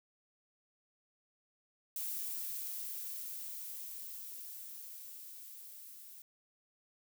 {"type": "noise with level ramp", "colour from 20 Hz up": "violet", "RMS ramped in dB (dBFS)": [-39, -53], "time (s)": [1.96, 6.22], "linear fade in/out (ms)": 2, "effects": []}